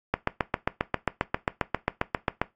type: click train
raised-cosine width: 0.5 ms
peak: -7 dBFS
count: 18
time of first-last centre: 0.14-2.416 s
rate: 7.47 Hz
effects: noise-tail reverb RT60 0.2 s tail -18 dB re dry + AAC 48 kbps